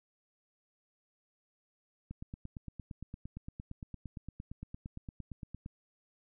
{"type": "click train", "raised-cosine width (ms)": 5, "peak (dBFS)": -30, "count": 32, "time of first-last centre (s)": [2.11, 5.661], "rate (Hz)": 8.73, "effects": []}